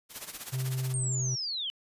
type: noise with tremolo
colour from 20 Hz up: white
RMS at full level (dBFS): -38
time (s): 0.09-0.95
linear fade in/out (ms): 50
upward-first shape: sine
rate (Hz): 16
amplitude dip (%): 75
type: tone with pitch glide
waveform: triangle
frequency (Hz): 130.1 to 128.75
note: C3 to C3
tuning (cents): -9 to -28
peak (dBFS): -27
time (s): 0.52-1.36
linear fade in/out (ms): 20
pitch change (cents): -19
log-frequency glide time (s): 0.85-0.96
type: linear sweep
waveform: sine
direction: down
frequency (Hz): 8730 to 2960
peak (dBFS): -31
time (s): 0.94-1.7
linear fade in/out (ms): 0
effects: resampled to 32000 Hz